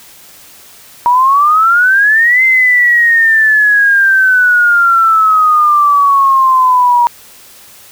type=exponential two-way sweep; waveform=sine; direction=up then down; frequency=950 to 2082 to 950 Hz; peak=-5 dBFS; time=1.06-7.07 s; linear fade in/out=0 ms; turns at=2.44 s; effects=white hiss -38 dBFS RMS until 7.91 s